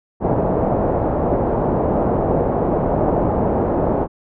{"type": "low-pass noise", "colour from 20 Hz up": "white", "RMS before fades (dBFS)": -18, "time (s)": [0.2, 4.08], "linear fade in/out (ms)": 50, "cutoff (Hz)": 730, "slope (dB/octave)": 24, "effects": []}